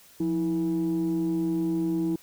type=tone pair together; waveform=sine; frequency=174.61 / 325.6 Hz; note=F3 / E4; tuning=0 / -21 cents; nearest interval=major seventh; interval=1079 cents; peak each=-28 / -23 dBFS; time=0.2-2.16 s; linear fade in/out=5 ms; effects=tanh soft clip ceiling -20 dBFS + white hiss -54 dBFS RMS until 2.22 s